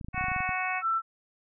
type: clicks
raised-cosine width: 5 ms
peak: -26 dBFS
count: 12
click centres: 0.012 / 0.046 / 0.085 / 0.145 / 0.179 / 0.211 / 0.241 / 0.284 / 0.317 / 0.363 / 0.405 / 0.492 s
type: harmonic tone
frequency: 370 Hz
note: F#4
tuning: in tune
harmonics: 2 / 3 / 4 / 5 / 6 / 7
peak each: -33 / -35 / -36 / -37 / -34 / -35 dBFS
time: 0.13-0.83 s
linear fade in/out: 50 ms
type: tone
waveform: sine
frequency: 1335 Hz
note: E6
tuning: 22 cents sharp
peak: -24 dBFS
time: 0.81-1.02 s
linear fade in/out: 50 ms
effects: none